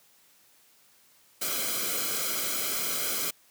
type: noise with comb filter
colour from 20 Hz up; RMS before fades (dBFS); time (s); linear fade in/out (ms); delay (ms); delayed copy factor
white; -30; 1.41-3.31; 10; 1.1; -0.8
effects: white hiss -61 dBFS RMS until 3.5 s + high-pass 100 Hz 12 dB/octave